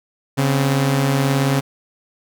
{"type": "tone pair together", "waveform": "sawtooth", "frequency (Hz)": [138.59, 258.6], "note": ["C#3", "C4"], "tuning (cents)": [0, -20], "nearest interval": "major seventh", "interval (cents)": 1080, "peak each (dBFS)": [-12, -19], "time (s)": [0.37, 1.61], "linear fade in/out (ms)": 20, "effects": []}